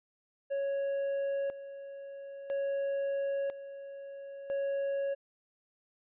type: tone with tremolo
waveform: triangle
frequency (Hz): 554.4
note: C#5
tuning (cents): 0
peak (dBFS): -28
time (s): 0.5-5.15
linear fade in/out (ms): 20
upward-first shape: square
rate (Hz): 0.5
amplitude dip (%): 75
effects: resampled to 8000 Hz